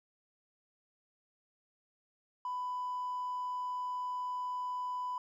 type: tone with hard clipping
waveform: sine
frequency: 996 Hz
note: B5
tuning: 14 cents sharp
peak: -35 dBFS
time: 2.45-5.18 s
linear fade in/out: 2 ms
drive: 1 dB
effects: none